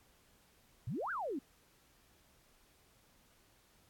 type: exponential two-way sweep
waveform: sine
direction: up then down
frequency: 99.4 to 1661.2 to 247.7 Hz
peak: -36 dBFS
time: 0.87-1.39 s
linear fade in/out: 5 ms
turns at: 1.11 s
effects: pink hiss -68 dBFS RMS until 3.89 s + AAC 64 kbps